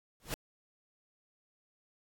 pink noise with exponential growth, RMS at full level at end -32 dBFS, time 0.2-0.34 s, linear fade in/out 0 ms, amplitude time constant 30 ms, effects AAC 64 kbps

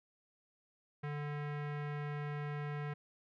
square tone with low-pass filter, 146.83 Hz, D3, in tune, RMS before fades -40 dBFS, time 1.03-2.94 s, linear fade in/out 10 ms, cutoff 2000 Hz, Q 1.9, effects none

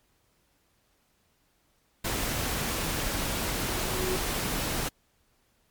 pink noise, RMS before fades -30 dBFS, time 2.04-4.89 s, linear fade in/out 10 ms
triangle tone with exponential growth, 370 Hz, F#4, in tune, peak -24 dBFS, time 3.28-4.16 s, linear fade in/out 2 ms, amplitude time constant 190 ms
effects pink hiss -69 dBFS RMS until 5.7 s + MP3 96 kbps

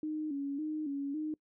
sine tone with vibrato, 293.7 Hz, D4, in tune, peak -33 dBFS, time 0.03-1.34 s, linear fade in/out 2 ms, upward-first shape square, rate 1.8 Hz, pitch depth 82 cents each way, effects noise-tail reverb RT60 0.1 s tail -25 dB re dry

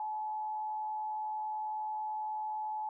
sine tone with frequency modulation, 859 Hz, A5, 42 cents flat, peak -34 dBFS, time 0-2.89 s, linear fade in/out 2 ms, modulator 89.2 Hz, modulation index 0.3, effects none

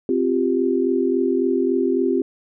sine chord, C suspended fourth, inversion none, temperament just, 261.6 / 348.8 / 392.4 Hz, C4 / F4 / G4, 0 / -2 / +2 cents, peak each -21 dBFS, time 0.09-2.22 s, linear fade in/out 2 ms, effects none

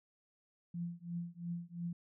sine tone with tremolo, 172 Hz, F3, 26 cents flat, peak -35 dBFS, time 0.74-1.93 s, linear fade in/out 5 ms, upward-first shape triangle, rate 2.9 Hz, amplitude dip 100%, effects none

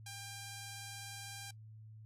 5% pulse tone with vibrato, 797 Hz, G5, 28 cents sharp, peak -34 dBFS, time 0.06-1.51 s, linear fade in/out 5 ms, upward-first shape triangle, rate 20 Hz, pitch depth 23 cents each way, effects noise-tail reverb RT60 0.1 s tail -21 dB re dry + added 109 Hz sine -51 dBFS peak until 2.05 s

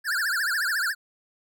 square tone with vibrato, 1579 Hz, G6, 12 cents sharp, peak -24 dBFS, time 0.04-0.95 s, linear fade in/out 50 ms, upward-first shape triangle, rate 14 Hz, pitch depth 260 cents each way, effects none

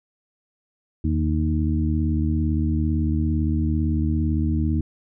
harmonic tone with a mistuned harmonic, 77.78 Hz, D#2, in tune, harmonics 1 / 2 / 3 / 4, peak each -21 / -27 / -26 / -27 dBFS, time 1.04-4.81 s, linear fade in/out 5 ms, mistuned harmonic 1, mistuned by +72 cents, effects none

